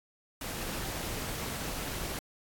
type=noise; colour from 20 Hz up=pink; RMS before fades=-37 dBFS; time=0.41-2.19 s; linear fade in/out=2 ms; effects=AAC 64 kbps